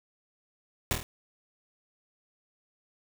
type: noise with echo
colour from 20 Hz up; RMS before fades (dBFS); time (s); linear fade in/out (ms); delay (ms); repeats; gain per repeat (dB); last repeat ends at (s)
pink; -26; 0.91-0.93; 0; 25; 4; -4; 1.03
effects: none

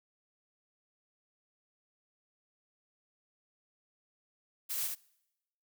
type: noise with echo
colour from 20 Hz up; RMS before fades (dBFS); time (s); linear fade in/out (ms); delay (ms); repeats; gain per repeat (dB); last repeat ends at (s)
blue; -36; 4.69-4.88; 20; 74; 1; -2; 4.954
effects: noise-tail reverb RT60 0.9 s tail -24 dB re dry

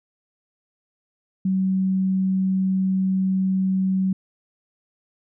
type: tone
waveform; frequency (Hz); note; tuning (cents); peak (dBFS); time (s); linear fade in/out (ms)
sine; 189.3; F#3; +40; -18; 1.45-4.13; 5
effects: none

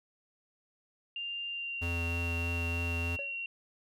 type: tone with pitch glide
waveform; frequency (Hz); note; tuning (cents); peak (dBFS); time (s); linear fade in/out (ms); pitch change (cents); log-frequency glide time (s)
sine; 2794 to 2744; F7 to F7; 0 to -31; -35; 1.16-3.46; 2; -31; 1.48-1.97
type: tone with vibrato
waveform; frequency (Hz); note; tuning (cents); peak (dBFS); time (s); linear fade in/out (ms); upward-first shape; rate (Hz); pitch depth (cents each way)
square; 85; F2; -46; -33; 1.81-3.17; 20; triangle; 3.2; 15
type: tone with exponential decay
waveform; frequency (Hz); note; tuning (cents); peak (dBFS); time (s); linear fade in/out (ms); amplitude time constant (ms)
triangle; 561; C#5; +21; -35; 3.19-3.39; 0; 42
effects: none

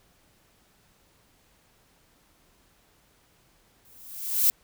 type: noise with exponential growth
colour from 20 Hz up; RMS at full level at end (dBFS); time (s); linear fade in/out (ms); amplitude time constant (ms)
violet; -18; 3.85-4.5; 0; 140
effects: pink hiss -63 dBFS RMS until 4.63 s

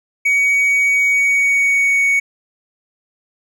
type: tone with pitch glide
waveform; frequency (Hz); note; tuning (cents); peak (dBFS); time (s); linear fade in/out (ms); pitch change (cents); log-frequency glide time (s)
triangle; 2253 to 2230; C#7 to C#7; +28 to +10; -10; 0.25-2.2; 10; -18; 0.91-2.04
effects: none

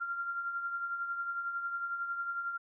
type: tone with tremolo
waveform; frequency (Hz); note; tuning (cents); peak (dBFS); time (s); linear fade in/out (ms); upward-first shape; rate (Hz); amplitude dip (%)
sine; 1386; F6; -14; -31; 0-2.58; 20; triangle; 11; 55
effects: none

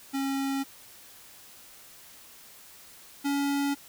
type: tone pair in turn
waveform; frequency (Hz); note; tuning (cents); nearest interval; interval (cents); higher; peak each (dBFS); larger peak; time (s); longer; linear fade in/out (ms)
square; 272.7 / 281.8; C#4 / C#4; -28 / +29; minor second; 57; second; -28 / -26; second; 0.13-0.64 / 3.24-3.75; neither; 20
effects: white hiss -51 dBFS RMS until 3.88 s

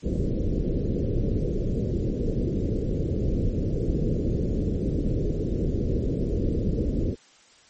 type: low-pass noise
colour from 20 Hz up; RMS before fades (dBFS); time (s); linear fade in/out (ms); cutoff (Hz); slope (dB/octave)
pink; -25; 0.02-7.16; 50; 500; 48
effects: white hiss -55 dBFS RMS until 7.69 s + MP3 32 kbps

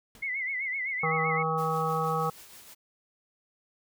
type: noise with exponential decay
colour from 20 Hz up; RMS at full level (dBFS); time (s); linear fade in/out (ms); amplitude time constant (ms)
pink; -49; 0.15-0.4; 2; 53
type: tone with vibrato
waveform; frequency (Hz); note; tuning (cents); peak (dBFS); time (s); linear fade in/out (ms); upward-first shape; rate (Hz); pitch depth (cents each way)
sine; 2093; C7; 0; -29; 0.22-1.43; 10; sine; 7.8; 97
type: harmonic tone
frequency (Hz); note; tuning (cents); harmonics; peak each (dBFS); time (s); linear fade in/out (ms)
160; D#3; +49; 1 / 3 / 5 / 7 / 8; -32 / -32 / -32 / -32 / -32; 1.03-2.3; 5
type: noise with tremolo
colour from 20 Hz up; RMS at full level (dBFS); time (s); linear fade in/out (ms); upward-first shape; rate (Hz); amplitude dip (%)
white; -48; 1.57-2.75; 20; triangle; 6.3; 45
effects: none

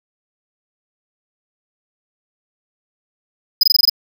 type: tone bursts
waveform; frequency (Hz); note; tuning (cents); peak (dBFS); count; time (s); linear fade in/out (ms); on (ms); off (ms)
square; 5000; D#8; +8; -8; 7; 3.61-3.897; 5; 23; 21
effects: none

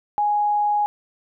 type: tone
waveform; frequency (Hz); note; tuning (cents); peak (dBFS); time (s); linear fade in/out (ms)
sine; 830.6; G#5; 0; -17; 0.18-0.86; 0
effects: none

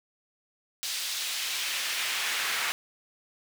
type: noise with high-pass filter sweep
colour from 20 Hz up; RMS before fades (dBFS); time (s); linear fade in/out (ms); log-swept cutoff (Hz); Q
brown; -31; 0.83-2.72; 0; 4100 to 1800; 1.1
effects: none

